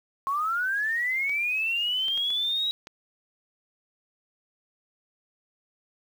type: linear sweep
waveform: sine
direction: up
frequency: 1069 to 3866 Hz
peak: -24 dBFS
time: 0.27-2.71 s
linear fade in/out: 0 ms
type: clicks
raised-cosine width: 0.2 ms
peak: -24 dBFS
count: 5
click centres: 1.295 / 2.083 / 2.176 / 2.304 / 2.871 s
effects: 8-bit